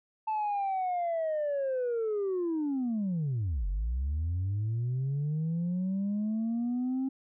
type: linear two-way sweep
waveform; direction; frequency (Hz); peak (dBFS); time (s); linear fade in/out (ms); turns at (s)
sine; down then up; 880 to 44.07 to 267.8; -26; 0.27-7.09; 10; 3.67
effects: tanh soft clip ceiling -26 dBFS